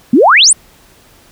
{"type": "exponential sweep", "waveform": "sine", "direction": "up", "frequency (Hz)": [216.7, 9956], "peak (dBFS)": -3, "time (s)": [0.13, 0.53], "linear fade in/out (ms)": 5, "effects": ["pink hiss -45 dBFS RMS until 1.31 s"]}